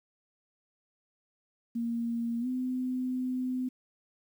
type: tone with pitch glide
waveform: sine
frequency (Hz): 233.3 to 254.4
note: A#3 to C4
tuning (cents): +2 to -48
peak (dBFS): -29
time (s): 1.75-3.69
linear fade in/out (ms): 10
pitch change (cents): +150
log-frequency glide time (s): 2.4-2.47
effects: 10-bit